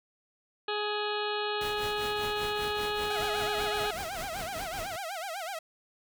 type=harmonic tone; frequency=418.3 Hz; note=G#4; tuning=12 cents sharp; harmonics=1 / 2 / 3 / 4 / 6 / 7 / 8 / 9 / 10; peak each=-33 / -36 / -38 / -39 / -41 / -41 / -42 / -43 / -43 dBFS; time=0.68-3.91 s; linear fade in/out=5 ms
type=noise with tremolo; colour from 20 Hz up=pink; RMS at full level=-39 dBFS; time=1.61-4.96 s; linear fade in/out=0 ms; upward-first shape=triangle; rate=5.1 Hz; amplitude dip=80%
type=tone with vibrato; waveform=sawtooth; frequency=716 Hz; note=F5; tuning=43 cents sharp; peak=-31 dBFS; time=3.1-5.59 s; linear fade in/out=5 ms; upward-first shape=sine; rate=8 Hz; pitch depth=210 cents each way
effects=none